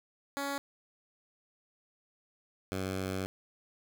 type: tone pair in turn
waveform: 10% pulse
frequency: 280.1 / 94.59 Hz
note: C#4 / F#2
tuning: +18 / +39 cents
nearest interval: octave + perfect fifth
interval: 1879 cents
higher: first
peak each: -25 dBFS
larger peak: neither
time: 0.37-0.58 / 2.72-3.26 s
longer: second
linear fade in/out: 0 ms
effects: none